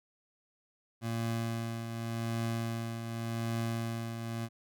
25% pulse tone with tremolo, 114.9 Hz, A#2, 25 cents flat, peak -27 dBFS, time 1.01-4.49 s, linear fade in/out 50 ms, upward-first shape triangle, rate 0.87 Hz, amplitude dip 55%, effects none

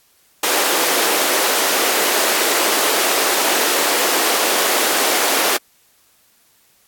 pink high-pass noise, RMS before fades -17 dBFS, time 0.43-5.57 s, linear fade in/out 5 ms, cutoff 350 Hz, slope 24 dB/octave, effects white hiss -56 dBFS RMS until 6.87 s + AAC 64 kbps

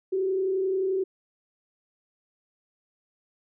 sine tone with frequency modulation, 380.6 Hz, F#4, 49 cents sharp, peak -23 dBFS, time 0.12-1.04 s, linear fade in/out 10 ms, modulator 31.4 Hz, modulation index 0.43, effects none

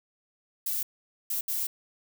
violet noise bursts at uneven times, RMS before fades -30 dBFS, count 3, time 0.66-0.83 / 1.3-1.41 / 1.48-1.67 s, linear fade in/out 5 ms, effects none

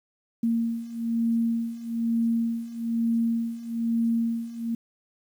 sine beating tone pair, 229.7 / 230.8 Hz, A#3 / A#3, -25 / -17 cents, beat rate 1.1 Hz, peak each -28 / -25 dBFS, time 0.43-4.75 s, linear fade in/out 5 ms, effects 9-bit

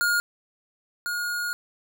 square tone pair in turn, 1426 / 1434 Hz, F6 / F6, +36 / +45 cents, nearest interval unison, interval 9 cents, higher second, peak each -21 / -27 dBFS, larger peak first, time 0.01-0.2 / 1.06-1.53 s, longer second, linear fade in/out 0 ms, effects none

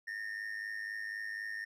triangle tone with amplitude modulation, 1827 Hz, A#6, 35 cents flat, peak -33 dBFS, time 0.07-1.65 s, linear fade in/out 10 ms, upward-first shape sine, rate 104 Hz, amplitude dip 70%, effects none

